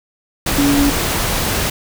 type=tone in noise; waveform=sine; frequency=283.6 Hz; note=C#4; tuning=40 cents sharp; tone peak=-12 dBFS; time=0.58-0.9 s; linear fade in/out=5 ms; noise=pink; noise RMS=-18 dBFS; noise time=0.46-1.7 s; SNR=+3 dB; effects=none